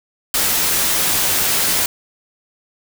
white noise with comb filter, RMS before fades -17 dBFS, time 0.34-1.86 s, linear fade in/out 2 ms, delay 14 ms, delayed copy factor -0.55, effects none

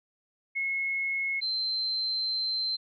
sine tone pair in turn, 2176 / 4108 Hz, C#7 / C8, -33 / -33 cents, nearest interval major seventh, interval 1100 cents, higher second, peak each -27 dBFS, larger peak neither, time 0.55-1.41 / 1.41-2.77 s, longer second, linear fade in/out 20 ms, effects none

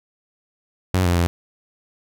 sawtooth tone with pitch steps, 92.4 / 87.5 / 85.9 Hz, F#2 / F2 / F2, -2 / +4 / -28 cents, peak -12 dBFS, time 0.94-1.27 s, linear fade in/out 0 ms, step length 110 ms, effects none

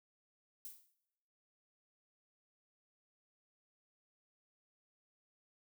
violet noise with exponential decay, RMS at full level -45 dBFS, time 0.65-0.94 s, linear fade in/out 1 ms, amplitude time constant 61 ms, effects noise-tail reverb RT60 0.9 s tail -19 dB re dry

